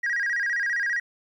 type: tone with vibrato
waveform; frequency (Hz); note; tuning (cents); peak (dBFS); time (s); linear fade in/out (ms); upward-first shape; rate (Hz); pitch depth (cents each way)
sine; 1760; A6; 0; -21; 0.03-1; 10; square; 15; 140
effects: tanh soft clip ceiling -21 dBFS + 10-bit

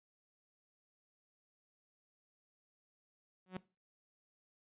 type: tone with exponential growth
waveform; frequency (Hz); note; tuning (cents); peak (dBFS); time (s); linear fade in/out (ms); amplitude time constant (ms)
sawtooth; 185; F#3; 0; -33; 3.46-3.57; 2; 23
effects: noise-tail reverb RT60 0.3 s tail -20 dB re dry + resampled to 8000 Hz

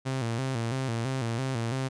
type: tone with vibrato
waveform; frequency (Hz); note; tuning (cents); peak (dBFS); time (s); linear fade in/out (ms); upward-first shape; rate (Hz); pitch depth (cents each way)
sawtooth; 123.47; B2; 0; -24; 0.05-1.89; 20; square; 3; 120
effects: resampled to 22050 Hz

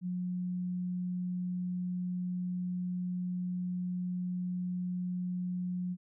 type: tone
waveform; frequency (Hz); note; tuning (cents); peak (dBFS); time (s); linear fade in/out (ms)
sine; 180.1; F#3; -46; -32; 0.01-5.97; 50
effects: none

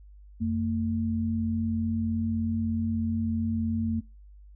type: tone pair together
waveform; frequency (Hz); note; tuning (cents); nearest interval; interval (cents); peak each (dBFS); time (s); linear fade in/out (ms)
sine; 89.6 / 225.8; F2 / A3; +45 / +45; octave + major third; 1600; -30 / -26; 0.4-4.01; 20
effects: noise-tail reverb RT60 0.3 s tail -26 dB re dry + added 50 Hz sine -47 dBFS peak until 4.55 s

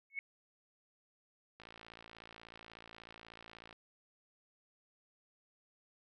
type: tone with exponential growth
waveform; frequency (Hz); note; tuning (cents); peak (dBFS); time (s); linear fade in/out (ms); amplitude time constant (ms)
sine; 2202; C#7; -12; -32; 0.1-0.19; 1; 18
type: click train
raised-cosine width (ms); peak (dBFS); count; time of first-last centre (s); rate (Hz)
0.3; -36; 121; 1.6-3.728; 56.4
effects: none

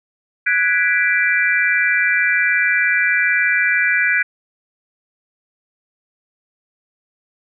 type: chord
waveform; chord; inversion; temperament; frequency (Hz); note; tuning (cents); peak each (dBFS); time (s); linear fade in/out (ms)
sine; G# half-diminished seventh; third; equal; 1480 / 1661.2 / 1975.5 / 2349; F#6 / G#6 / B6 / D7; 0 / 0 / 0 / 0; -19; 0.46-4.23; 10
effects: none

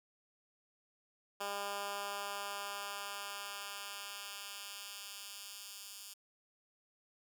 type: tone with high-pass filter sweep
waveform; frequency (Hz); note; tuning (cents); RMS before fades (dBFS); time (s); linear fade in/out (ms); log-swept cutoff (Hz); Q
10% pulse; 201.4; G3; +47; -44; 1.4-6.14; 10; 570 to 5000; 0.73
effects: none

